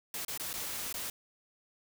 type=noise with dropouts; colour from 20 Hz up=white; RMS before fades=-38 dBFS; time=0.14-1.1 s; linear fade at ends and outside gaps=2 ms; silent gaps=0.249-0.281 / 0.376-0.397 / 0.531-0.538 / 0.927-0.941 s; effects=none